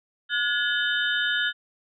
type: tone cluster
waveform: sine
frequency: 1446 / 1694 / 3045 / 3650 Hz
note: F#6 / G#6 / F#7 / A#7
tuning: -40 / +34 / +49 / -37 cents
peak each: -26 / -27 / -29 / -30 dBFS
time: 0.29-1.53 s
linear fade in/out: 50 ms
effects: none